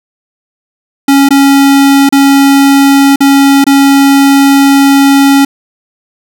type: tone with dropouts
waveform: square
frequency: 276.9 Hz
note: C#4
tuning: 2 cents flat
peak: -3 dBFS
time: 1.08-5.45 s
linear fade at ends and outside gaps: 5 ms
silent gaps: 1.289-1.306 / 2.091-2.124 / 3.16-3.205 / 3.642-3.666 s
effects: none